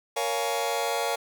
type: chord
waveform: sawtooth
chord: Bb minor seventh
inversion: none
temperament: just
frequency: 466.2 / 559.4 / 699.2 / 839.1 Hz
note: Bb4 / Db5 / F5 / Ab5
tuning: 0 / +16 / +2 / +18 cents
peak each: -27 dBFS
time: 0.16-1.16 s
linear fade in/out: 10 ms
effects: none